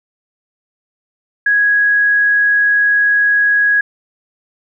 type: tone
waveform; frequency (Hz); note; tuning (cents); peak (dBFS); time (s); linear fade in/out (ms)
sine; 1661.2; G#6; 0; -9; 1.46-3.81; 5
effects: none